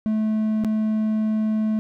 triangle tone with dropouts, 216.8 Hz, A3, 25 cents flat, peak -17 dBFS, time 0.06-1.79 s, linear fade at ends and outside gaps 0 ms, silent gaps 0.639-0.647 s, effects none

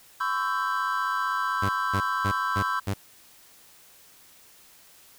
triangle chord, C# half-diminished seventh, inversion third, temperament equal with one note detuned, 1013.2 / 1108.7 / 1318.5 / 1568 Hz, B5 / C#6 / E6 / G6, +44 / 0 / 0 / 0 cents, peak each -28 / -29 / -28 / -29 dBFS, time 0.2-2.8 s, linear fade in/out 10 ms
sawtooth tone bursts, 98.9 Hz, G2, 16 cents sharp, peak -21 dBFS, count 5, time 1.62-2.94 s, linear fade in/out 10 ms, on 72 ms, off 240 ms
effects white hiss -54 dBFS RMS until 5.18 s

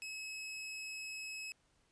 sawtooth tone, 2573 Hz, E7, 43 cents flat, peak -39 dBFS, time 0.02-1.52 s, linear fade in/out 0 ms, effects pink hiss -74 dBFS RMS until 1.91 s + resampled to 22050 Hz

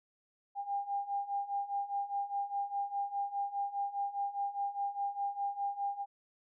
sine beating tone pair, 800 / 804.9 Hz, G5 / G5, +35 / +46 cents, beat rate 4.9 Hz, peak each -38 / -35 dBFS, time 0.55-6.06 s, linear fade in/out 50 ms, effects none

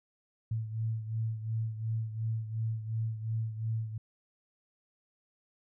sine beating tone pair, 111 / 113.8 Hz, A2 / A#2, +16 / -41 cents, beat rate 2.8 Hz, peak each -32 / -38 dBFS, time 0.51-3.98 s, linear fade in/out 5 ms, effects none

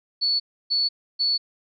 sine tone bursts, 4435 Hz, C#8, in tune, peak -19 dBFS, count 3, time 0.21-1.38 s, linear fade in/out 20 ms, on 190 ms, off 300 ms, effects none

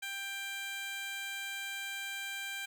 15% pulse tone with high-pass filter, 790 Hz, G5, 13 cents sharp, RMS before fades -40 dBFS, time 0.02-2.66 s, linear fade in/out 10 ms, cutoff 1600 Hz, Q 0.94, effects none

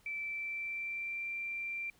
sine tone with pitch glide, 2325 to 2360 Hz, D7 to D7, -18 to +8 cents, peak -36 dBFS, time 0.06-1.9 s, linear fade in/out 2 ms, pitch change +26 cents, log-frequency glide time 0.17-1.27 s, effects pink hiss -67 dBFS RMS until 1.99 s

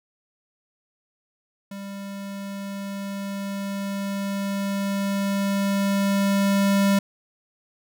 square tone with level ramp, 198.1 Hz, G3, 18 cents sharp, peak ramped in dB -34 to -17 dBFS, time 1.71-6.99 s, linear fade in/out 5 ms, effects none

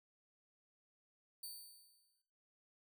10% pulse tone with exponential decay, 4561 Hz, C#8, 49 cents sharp, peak -38 dBFS, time 1.43-2.22 s, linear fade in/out 5 ms, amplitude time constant 170 ms, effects noise-tail reverb RT60 1.0 s tail -17 dB re dry

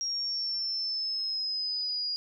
sine exponential sweep, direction down, 5610 to 4850 Hz, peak -29 dBFS, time 0.01-2.16 s, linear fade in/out 0 ms, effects none

